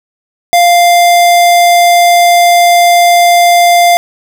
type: tone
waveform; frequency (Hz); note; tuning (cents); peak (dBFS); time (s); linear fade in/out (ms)
square; 697; F5; -4; -4; 0.53-3.97; 0
effects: none